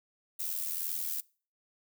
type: noise with amplitude modulation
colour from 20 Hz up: violet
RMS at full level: -32 dBFS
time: 0.39-1.21 s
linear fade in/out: 10 ms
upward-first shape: sine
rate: 82.1 Hz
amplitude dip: 65%
effects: noise-tail reverb RT60 0.4 s tail -24 dB re dry